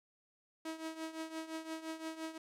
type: tone with tremolo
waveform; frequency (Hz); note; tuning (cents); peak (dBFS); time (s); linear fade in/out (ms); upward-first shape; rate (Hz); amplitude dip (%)
sawtooth; 320.7; E4; -48; -34; 0.65-2.38; 5; triangle; 5.8; 80
effects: low-pass 11000 Hz 12 dB/octave